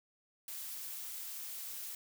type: noise with amplitude modulation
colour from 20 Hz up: blue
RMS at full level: -42 dBFS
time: 0.48-1.95 s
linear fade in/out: 2 ms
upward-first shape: sine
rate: 243 Hz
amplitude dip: 40%
effects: none